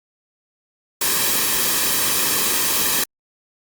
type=noise with comb filter; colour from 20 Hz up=white; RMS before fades=-19 dBFS; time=1.01-3.04 s; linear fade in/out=5 ms; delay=1.4 ms; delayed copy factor=-0.55; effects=Opus 48 kbps